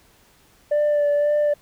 sine tone with vibrato, 587.3 Hz, D5, in tune, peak -14 dBFS, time 0.71-1.54 s, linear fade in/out 10 ms, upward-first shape sine, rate 1.9 Hz, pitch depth 20 cents each way, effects tanh soft clip ceiling -15 dBFS + pink hiss -56 dBFS RMS until 1.61 s

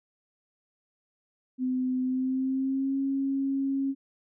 sine tone with pitch glide, 255.6 to 272.4 Hz, C4 to C#4, -40 to -30 cents, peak -25 dBFS, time 1.58-3.95 s, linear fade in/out 50 ms, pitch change +110 cents, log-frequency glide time 2.02-2.98 s, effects none

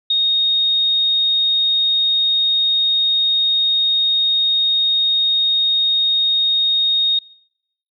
sine tone, 3720 Hz, A#7, 4 cents flat, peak -13 dBFS, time 0.1-7.19 s, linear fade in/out 5 ms, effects noise-tail reverb RT60 0.8 s tail -25 dB re dry

